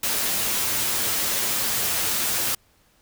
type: noise with comb filter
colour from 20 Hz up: white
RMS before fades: -24 dBFS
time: 0.03-2.55 s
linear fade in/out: 5 ms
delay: 9 ms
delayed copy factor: +0.55
effects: pink hiss -61 dBFS RMS until 3.01 s